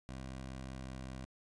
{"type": "tone with pitch glide", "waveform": "15% pulse", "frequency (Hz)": [65.41, 65], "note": ["C2", "C2"], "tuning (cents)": [0, -11], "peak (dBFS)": -37, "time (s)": [0.09, 1.25], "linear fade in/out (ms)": 0, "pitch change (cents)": -11, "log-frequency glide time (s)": [0.7, 0.91], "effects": ["resampled to 22050 Hz"]}